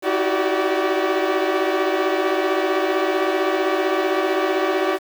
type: tone cluster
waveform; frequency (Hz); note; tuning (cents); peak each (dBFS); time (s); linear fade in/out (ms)
sawtooth; 321.1 / 371 / 386.6 / 582; E4 / F#4 / G4 / D5; -45 / +5 / -24 / -16; -21 / -18 / -20 / -20; 0.02-4.99; 50
effects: low-pass 3000 Hz 12 dB/octave + 7-bit